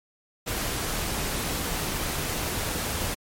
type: noise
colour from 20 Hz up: pink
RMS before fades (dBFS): -29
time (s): 0.46-3.15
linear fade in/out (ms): 20
effects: MP3 64 kbps